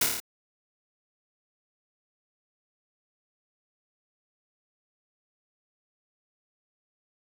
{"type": "noise with echo", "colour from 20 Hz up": "white", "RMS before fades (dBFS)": -23, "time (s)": [0.01, 0.04], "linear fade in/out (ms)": 5, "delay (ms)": 27, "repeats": 6, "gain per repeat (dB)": -2, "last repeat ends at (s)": 0.202, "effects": []}